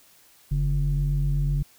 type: tone pair together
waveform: sine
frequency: 45.14 / 143.3 Hz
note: F#1 / D3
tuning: -42 / -42 cents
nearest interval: octave + minor sixth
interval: 2000 cents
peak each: -22 dBFS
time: 0.51-1.63 s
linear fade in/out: 10 ms
effects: tanh soft clip ceiling -16 dBFS + white hiss -56 dBFS RMS until 1.78 s